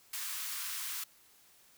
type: high-pass noise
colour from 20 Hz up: white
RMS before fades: -39 dBFS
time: 0.13-1.04 s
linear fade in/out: 5 ms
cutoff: 980 Hz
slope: 48 dB/octave
effects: white hiss -63 dBFS RMS until 1.77 s